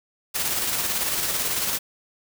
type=noise with tremolo; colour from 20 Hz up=white; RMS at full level=-24 dBFS; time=0.34-1.79 s; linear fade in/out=20 ms; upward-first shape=square; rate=18 Hz; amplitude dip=30%; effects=none